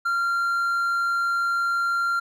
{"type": "tone", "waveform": "triangle", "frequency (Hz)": 1383, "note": "F6", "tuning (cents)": -17, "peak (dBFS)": -19, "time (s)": [0.05, 2.2], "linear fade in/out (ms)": 10, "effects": []}